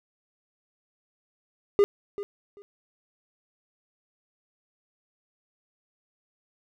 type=tone with echo; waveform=triangle; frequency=405.2 Hz; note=G#4; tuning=43 cents flat; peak=-13 dBFS; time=1.79-1.84 s; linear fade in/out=0 ms; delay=390 ms; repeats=2; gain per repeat=-15 dB; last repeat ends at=2.62 s; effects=none